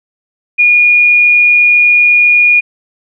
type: tone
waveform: sine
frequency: 2438 Hz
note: D#7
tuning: 36 cents flat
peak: -4 dBFS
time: 0.58-2.61 s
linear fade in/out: 20 ms
effects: none